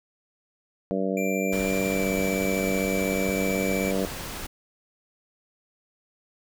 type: harmonic tone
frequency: 95.9 Hz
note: G2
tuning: 37 cents flat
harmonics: 2 / 3 / 4 / 5 / 6 / 7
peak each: -28 / -31 / -33 / -30 / -31 / -35 dBFS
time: 0.91-4.05 s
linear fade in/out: 0 ms
type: tone with pitch glide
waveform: square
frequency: 2361 to 2324 Hz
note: D7 to D7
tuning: +9 to -19 cents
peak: -32 dBFS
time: 1.17-3.91 s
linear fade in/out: 2 ms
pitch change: -28 cents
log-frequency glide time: 1.85-2.06 s
type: noise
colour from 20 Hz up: pink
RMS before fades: -35 dBFS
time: 1.52-4.47 s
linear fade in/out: 10 ms
effects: none